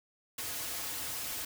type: noise with comb filter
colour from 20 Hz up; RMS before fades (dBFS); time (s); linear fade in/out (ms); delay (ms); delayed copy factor
white; -38; 0.38-1.45; 5; 5.1; -0.9
effects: none